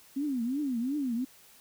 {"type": "tone with vibrato", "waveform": "sine", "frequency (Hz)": 261.6, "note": "C4", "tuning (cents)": 0, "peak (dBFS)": -28, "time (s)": [0.16, 1.25], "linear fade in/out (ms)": 10, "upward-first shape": "triangle", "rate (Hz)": 2.8, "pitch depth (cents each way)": 270, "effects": ["white hiss -57 dBFS RMS until 1.6 s"]}